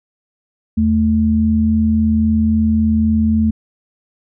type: tone pair together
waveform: sine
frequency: 81.23 / 220 Hz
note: E2 / A3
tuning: -25 / 0 cents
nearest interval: octave + perfect fourth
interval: 1725 cents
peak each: -17 / -12 dBFS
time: 0.77-3.51 s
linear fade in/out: 10 ms
effects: none